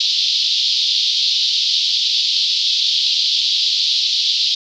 pink band-pass noise, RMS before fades -17 dBFS, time 0-4.55 s, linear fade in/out 5 ms, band 3300 to 4900 Hz, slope 48 dB/octave, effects none

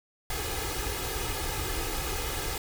pink noise with comb filter, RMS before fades -32 dBFS, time 0.3-2.58 s, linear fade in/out 2 ms, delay 2.4 ms, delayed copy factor +0.8, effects none

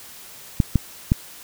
clicks, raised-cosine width 5 ms, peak -3 dBFS, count 3, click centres 0.602 / 0.757 / 1.119 s, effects white hiss -42 dBFS RMS until 1.43 s

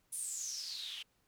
white noise with band-pass filter sweep, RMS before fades -42 dBFS, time 0.12-1.03 s, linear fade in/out 10 ms, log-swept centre 9900 to 2900 Hz, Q 9, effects pink hiss -75 dBFS RMS until 1.27 s

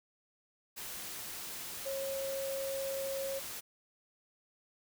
sine tone in noise, 544 Hz, C#5, 33 cents flat, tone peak -35 dBFS, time 1.85-3.4 s, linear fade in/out 20 ms, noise white, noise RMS -43 dBFS, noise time 0.76-3.61 s, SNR +5 dB, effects none

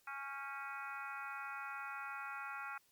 harmonic tone with a mistuned harmonic, 277.2 Hz, C#4, in tune, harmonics 3 / 4 / 5 / 6 / 7 / 8 / 9, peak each -50 / -50 / -45 / -54 / -54 / -57 / -52 dBFS, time 0.07-2.78 s, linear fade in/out 5 ms, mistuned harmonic 6, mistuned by -57 cents, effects white hiss -72 dBFS RMS until 2.91 s + MP3 96 kbps

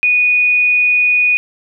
sine tone, 2470 Hz, D#7, 13 cents flat, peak -9 dBFS, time 0.03-1.37 s, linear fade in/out 0 ms, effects none

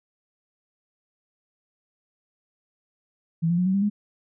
sine tone with pitch steps, 164.81 / 172.5 / 180.56 / 188.99 / 197.81 / 207 Hz, E3 / F3 / F#3 / F#3 / G3 / G#3, 0 / -21 / -42 / +37 / +16 / -5 cents, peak -19 dBFS, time 3.42-3.9 s, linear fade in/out 20 ms, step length 80 ms, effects none

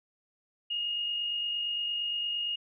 sine tone with amplitude modulation, 2856 Hz, F7, 38 cents sharp, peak -28 dBFS, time 0.7-2.56 s, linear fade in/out 10 ms, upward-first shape sine, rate 48.7 Hz, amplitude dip 30%, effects none

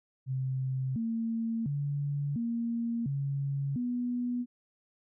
sine tone with pitch steps, 131.2 / 227.4 / 143.1 / 232.9 / 139.3 / 244.5 Hz, C3 / A#3 / D3 / A#3 / C#3 / B3, +5 / -43 / -45 / -1 / +9 / -17 cents, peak -29 dBFS, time 0.26-4.46 s, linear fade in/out 50 ms, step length 700 ms, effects none

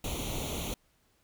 pink noise with comb filter, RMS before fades -35 dBFS, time 0.04-0.74 s, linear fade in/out 2 ms, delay 0.3 ms, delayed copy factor +0.8, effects pink hiss -70 dBFS RMS until 1.23 s

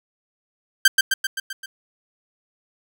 sawtooth tone with echo, 1568 Hz, G6, in tune, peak -5 dBFS, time 0.85-0.88 s, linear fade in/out 5 ms, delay 130 ms, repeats 6, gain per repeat -4 dB, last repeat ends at 1.66 s, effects none

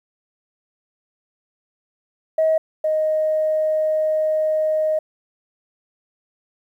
sine tone pair in turn, 636 / 622.6 Hz, D#5 / D#5, +38 / +1 cents, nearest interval unison, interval 37 cents, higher first, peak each -13 / -16 dBFS, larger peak first, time 2.38-2.58 / 2.84-4.99 s, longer second, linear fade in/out 5 ms, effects tanh soft clip ceiling -10 dBFS + 9-bit

